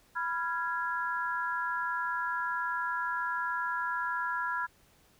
sine chord, F diminished, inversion second, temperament equal with one note detuned, 987.8 / 1382.5 / 1661.2 Hz, Cb6 / F6 / Ab6, 0 / -18 / 0 cents, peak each -34 / -34 / -35 dBFS, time 0.15-4.67 s, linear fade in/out 20 ms, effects pink hiss -64 dBFS RMS until 5.19 s

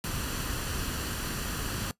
pink noise with comb filter, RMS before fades -33 dBFS, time 0.04-1.91 s, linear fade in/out 0 ms, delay 0.68 ms, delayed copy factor +0.5, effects noise-tail reverb RT60 0.1 s tail -19 dB re dry + resampled to 32000 Hz

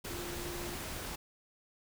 sine tone in noise, 349.2 Hz, F4, in tune, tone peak -43 dBFS, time 0.09-0.75 s, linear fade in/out 10 ms, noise pink, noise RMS -41 dBFS, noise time 0.04-1.16 s, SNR -5 dB, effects none

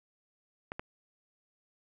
clicks, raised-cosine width 0.5 ms, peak -22 dBFS, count 2, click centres 0.719 / 0.795 s, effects none

